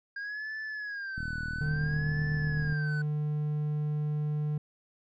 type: tone with vibrato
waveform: triangle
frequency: 1611 Hz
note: G6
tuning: 47 cents sharp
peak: -33 dBFS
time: 0.16-3.02 s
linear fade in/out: 5 ms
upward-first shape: sine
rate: 0.59 Hz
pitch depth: 140 cents each way
type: click train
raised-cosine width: 5 ms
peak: -26 dBFS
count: 62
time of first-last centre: 1.18-2.724 s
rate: 39.5 Hz
type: tone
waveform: triangle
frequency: 150 Hz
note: D3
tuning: 37 cents sharp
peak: -26 dBFS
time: 1.61-4.58 s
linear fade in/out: 5 ms
effects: resampled to 16000 Hz